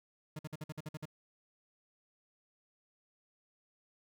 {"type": "tone bursts", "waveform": "40% pulse", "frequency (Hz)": 153.5, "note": "D#3", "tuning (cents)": -23, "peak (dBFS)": -39, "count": 9, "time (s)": [0.36, 1.055], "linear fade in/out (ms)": 5, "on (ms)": 31, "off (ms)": 52, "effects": []}